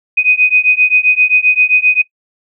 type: beating tone pair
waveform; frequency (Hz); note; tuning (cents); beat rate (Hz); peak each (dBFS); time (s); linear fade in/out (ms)
sine; 2495 / 2502.6; D#7 / D#7; +4 / +9; 7.6; -11; 0.17-2.02; 10
effects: noise-tail reverb RT60 0.1 s tail -19 dB re dry